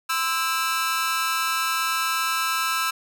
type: tone with amplitude modulation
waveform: sawtooth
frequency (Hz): 1318.5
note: E6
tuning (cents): 0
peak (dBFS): -14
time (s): 0.09-2.91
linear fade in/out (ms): 10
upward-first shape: sine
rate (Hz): 290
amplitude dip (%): 100
effects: none